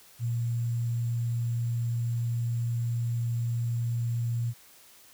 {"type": "tone with sample-and-hold", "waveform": "sine", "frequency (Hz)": 118, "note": "A#2", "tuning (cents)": 22, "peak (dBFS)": -26, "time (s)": [0.19, 4.54], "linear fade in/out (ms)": 50, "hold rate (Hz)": 7350, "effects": ["white hiss -55 dBFS RMS until 5.13 s"]}